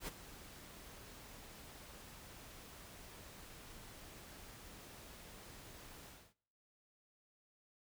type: noise with ADSR envelope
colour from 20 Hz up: pink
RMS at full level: -42 dBFS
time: 0-6.34 s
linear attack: 78 ms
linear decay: 20 ms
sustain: -13 dB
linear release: 260 ms
effects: noise-tail reverb RT60 0.7 s tail -24 dB re dry